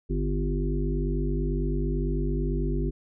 harmonic tone with a mistuned harmonic, 49 Hz, G1, in tune, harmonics 1 / 3 / 5 / 7 / 8, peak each -26 / -31 / -33 / -34 / -35 dBFS, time 0.09-2.91 s, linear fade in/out 20 ms, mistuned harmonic 5, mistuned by +29 cents, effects none

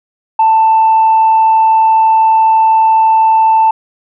sine tone, 886 Hz, A5, 12 cents sharp, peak -4 dBFS, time 0.39-3.71 s, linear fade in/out 5 ms, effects tanh soft clip ceiling -2 dBFS

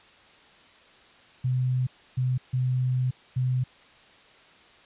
sine tone bursts at uneven times, 127.4 Hz, C3, 46 cents flat, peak -22 dBFS, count 4, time 1.44-1.87 / 2.17-2.38 / 2.53-3.11 / 3.36-3.64 s, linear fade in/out 10 ms, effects white hiss -54 dBFS RMS until 4.85 s + resampled to 8000 Hz

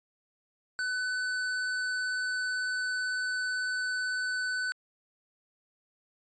square tone, 1503 Hz, F#6, 27 cents sharp, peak -30 dBFS, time 0.79-4.72 s, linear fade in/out 0 ms, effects resampled to 16000 Hz

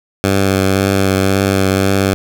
10% pulse tone with vibrato, 96.7 Hz, G2, 23 cents flat, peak -3 dBFS, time 0.24-2.14 s, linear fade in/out 0 ms, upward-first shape triangle, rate 1.9 Hz, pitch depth 23 cents each way, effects none

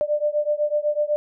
sine beating tone pair, 592 / 600 Hz, D5 / D5, +14 / +37 cents, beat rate 8 Hz, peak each -22 / -23 dBFS, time 0.01-1.16 s, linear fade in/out 0 ms, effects none

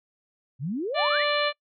sine exponential sweep, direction up, 120 to 2349 Hz, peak -26 dBFS, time 0.59-1.25 s, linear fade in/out 50 ms
harmonic tone, 587.3 Hz, D5, in tune, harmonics 1 / 2 / 3 / 4 / 5 / 6 / 7, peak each -25 / -28 / -30 / -31 / -32 / -33 / -33 dBFS, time 0.94-1.53 s, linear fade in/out 50 ms
effects noise-tail reverb RT60 0.1 s tail -25 dB re dry + MP3 48 kbps

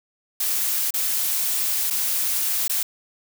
blue noise with dropouts, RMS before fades -23 dBFS, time 0.4-2.83 s, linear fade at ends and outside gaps 5 ms, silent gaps 0.907-0.939 / 1.902-1.906 / 2.679-2.695 s, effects none

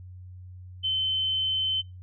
sine tone, 3070 Hz, G7, 37 cents flat, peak -24 dBFS, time 0.83-1.82 s, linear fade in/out 20 ms, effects noise-tail reverb RT60 0.2 s tail -19 dB re dry + added 91 Hz sine -41 dBFS peak until 2.02 s

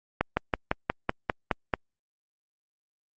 slowing click train, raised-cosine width 0.5 ms, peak -8 dBFS, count 9, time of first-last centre 0.21-1.738 s, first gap 160 ms, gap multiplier 1.05, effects Opus 48 kbps

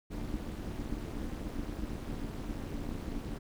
brown noise with amplitude modulation, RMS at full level -34 dBFS, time 0.1-3.39 s, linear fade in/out 20 ms, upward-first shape sine, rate 257 Hz, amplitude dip 100%, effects none

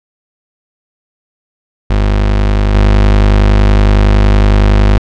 35% pulse tone with level steps, 50.8 Hz, G#1, 38 cents flat, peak -6 / -3 dBFS, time 1.9-4.98 s, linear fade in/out 5 ms, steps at 2.74 s, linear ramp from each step 10 ms, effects low-pass 4000 Hz 12 dB/octave

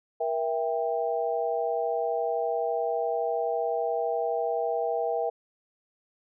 sine chord, E diminished, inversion second, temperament just, 474.7 / 659.3 / 791.1 Hz, Bb4 / E5 / G5, +31 / 0 / +16 cents, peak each -29 / -29 / -31 dBFS, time 0.2-5.3 s, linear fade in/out 10 ms, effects none

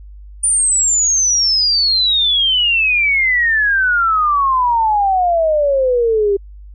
sine exponential sweep, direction down, 9397 to 392 Hz, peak -11 dBFS, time 0.43-6.37 s, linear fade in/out 10 ms, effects added 50 Hz sine -33 dBFS peak until 6.74 s

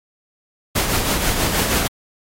pink noise with tremolo, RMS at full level -17 dBFS, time 0.75-1.88 s, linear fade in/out 10 ms, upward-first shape triangle, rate 6.2 Hz, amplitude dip 50%, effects AAC 48 kbps

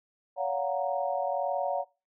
sine chord, Gb major seventh, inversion second, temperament equal with one note detuned, 565.4 / 698.5 / 740 / 932.3 Hz, Db5 / F5 / Gb5 / Bb5, +34 / 0 / 0 / 0 cents, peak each -31 / -33 / -32 / -36 dBFS, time 0.36-1.85 s, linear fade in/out 50 ms, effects noise-tail reverb RT60 0.3 s tail -23 dB re dry

